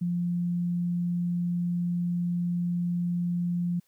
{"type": "tone", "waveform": "sine", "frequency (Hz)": 174.61, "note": "F3", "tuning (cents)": 0, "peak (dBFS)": -25, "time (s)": [0.01, 3.8], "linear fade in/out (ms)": 10, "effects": ["white hiss -70 dBFS RMS until 3.87 s"]}